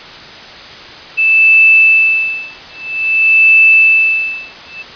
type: tone with tremolo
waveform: sine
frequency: 2637 Hz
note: E7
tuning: in tune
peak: -3 dBFS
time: 1.17-4.83 s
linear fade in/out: 20 ms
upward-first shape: sine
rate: 0.51 Hz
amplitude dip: 100%
effects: white hiss -31 dBFS RMS until 4.95 s + resampled to 11025 Hz